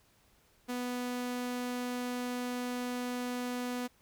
sawtooth tone, 246.9 Hz, B3, in tune, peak -30 dBFS, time 0.68-3.88 s, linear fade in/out 20 ms, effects pink hiss -67 dBFS RMS until 4.01 s

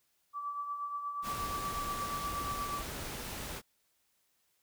sine tone with tremolo, 1157 Hz, D6, 26 cents flat, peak -33 dBFS, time 0.33-2.84 s, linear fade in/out 50 ms, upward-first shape triangle, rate 8.4 Hz, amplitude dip 55%
pink noise, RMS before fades -41 dBFS, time 1.22-3.62 s, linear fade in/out 50 ms
effects white hiss -75 dBFS RMS until 4.62 s

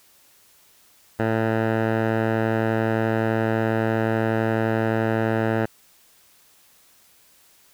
10% pulse tone with low-pass filter, 111.8 Hz, A2, 28 cents sharp, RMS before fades -22 dBFS, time 1.19-5.66 s, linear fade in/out 10 ms, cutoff 1600 Hz, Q 1.2, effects white hiss -56 dBFS RMS until 7.73 s

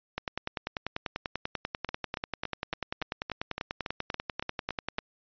two click trains, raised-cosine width 0.3 ms, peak -15 / -17 dBFS, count 50 / 12, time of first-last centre 0.18-4.984 / 1.89-4.989 s, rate 10.2 / 3.55 Hz, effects resampled to 11025 Hz

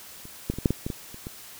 clicks, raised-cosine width 3 ms, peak -30 / -12 / -29 / -19 / -6 / -11 / -16 / -17 / -29 / -22 dBFS, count 10, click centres 0.254 / 0.5 / 0.538 / 0.586 / 0.658 / 0.706 / 0.865 / 0.902 / 1.144 / 1.269 s, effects white hiss -45 dBFS RMS until 1.59 s

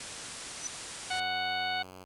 white low-pass noise, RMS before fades -43 dBFS, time 0-1.2 s, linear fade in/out 5 ms, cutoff 10000 Hz, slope 96 dB/octave
sine tone with exponential growth, 5980 Hz, F#8, 17 cents sharp, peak -29 dBFS, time 0.56-0.67 s, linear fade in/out 2 ms, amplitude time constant 23 ms
harmonic tone, 740 Hz, F#5, in tune, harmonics 1 / 2 / 3 / 4 / 5 / 6, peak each -33 / -36 / -38 / -39 / -40 / -41 dBFS, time 1.1-1.83 s, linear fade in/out 10 ms
5% pulse tone, 92.5 Hz, F#2, in tune, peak -35 dBFS, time 1.12-2.05 s, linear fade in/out 20 ms
effects none

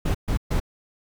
brown noise bursts, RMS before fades -22 dBFS, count 3, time 0.05-0.601 s, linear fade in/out 10 ms, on 97 ms, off 130 ms, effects none

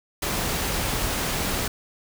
pink noise, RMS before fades -26 dBFS, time 0.22-1.68 s, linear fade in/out 5 ms, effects none

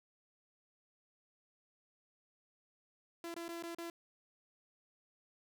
sawtooth tone with dropouts, 337.9 Hz, E4, 43 cents sharp, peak -38 dBFS, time 3.24-3.9 s, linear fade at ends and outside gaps 2 ms, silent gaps 3.342-3.363 / 3.482-3.489 / 3.626-3.635 / 3.748-3.784 s, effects 13-bit

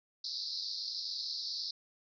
white band-pass noise, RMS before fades -39 dBFS, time 0.24-1.71 s, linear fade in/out 5 ms, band 4000 to 5200 Hz, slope 96 dB/octave, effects none

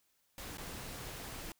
pink noise with dropouts, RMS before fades -45 dBFS, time 0.38-1.52 s, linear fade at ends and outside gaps 1 ms, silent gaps 0.572-0.582 s, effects white hiss -75 dBFS RMS until 1.59 s

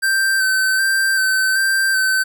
square tone with vibrato, 1552 Hz, G6, 18 cents flat, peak -15 dBFS, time 0.02-2.24 s, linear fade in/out 20 ms, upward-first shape square, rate 1.3 Hz, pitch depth 20 cents each way, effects 9-bit

